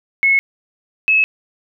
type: tone pair in turn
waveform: sine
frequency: 2186 / 2588 Hz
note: C#7 / E7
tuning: -25 / -32 cents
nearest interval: minor third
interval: 293 cents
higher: second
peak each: -10 dBFS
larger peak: neither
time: 0.23-0.39 / 1.08-1.24 s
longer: neither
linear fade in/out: 0 ms
effects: none